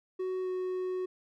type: tone with pitch glide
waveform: triangle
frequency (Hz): 372 to 368.8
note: F#4 to F#4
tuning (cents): +9 to -6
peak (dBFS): -29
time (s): 0.19-1.06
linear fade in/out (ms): 10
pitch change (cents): -15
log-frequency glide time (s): 0.42-0.48
effects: none